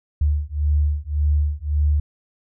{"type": "beating tone pair", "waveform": "sine", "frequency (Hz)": [73.2, 75], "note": ["D2", "D2"], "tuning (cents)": [-5, 37], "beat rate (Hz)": 1.8, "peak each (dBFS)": -20, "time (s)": [0.21, 2], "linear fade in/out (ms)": 5, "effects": []}